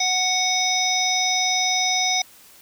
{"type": "harmonic tone", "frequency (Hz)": 740, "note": "F#5", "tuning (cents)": 0, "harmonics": [1, 3, 5, 7, 8], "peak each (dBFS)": [-25, -25, -25, -25, -25], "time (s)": [0, 2.22], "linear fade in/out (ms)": 5, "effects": ["white hiss -49 dBFS RMS until 2.61 s"]}